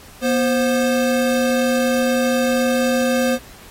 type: tone pair together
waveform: square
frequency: 241.6 / 524 Hz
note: B3 / C5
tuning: -38 / +2 cents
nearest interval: octave + minor second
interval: 1340 cents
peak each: -19 / -19 dBFS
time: 0.21-3.39 s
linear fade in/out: 50 ms
effects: pink hiss -43 dBFS RMS until 3.7 s + AAC 48 kbps